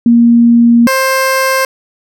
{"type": "tone pair in turn", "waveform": ["sine", "15% pulse"], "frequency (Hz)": [235.2, 528], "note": ["A#3", "C5"], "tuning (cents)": [16, 16], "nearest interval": "octave + major second", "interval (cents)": 1400, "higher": "second", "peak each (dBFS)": -3, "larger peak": "neither", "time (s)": [[0.06, 0.87], [0.87, 1.65]], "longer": "first", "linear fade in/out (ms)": 2, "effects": []}